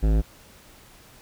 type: tone with hard clipping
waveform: sine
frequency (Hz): 53.7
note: A1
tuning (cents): -41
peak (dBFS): -19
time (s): 0.02-0.22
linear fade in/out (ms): 20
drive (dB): 16
effects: pink hiss -51 dBFS RMS until 1.21 s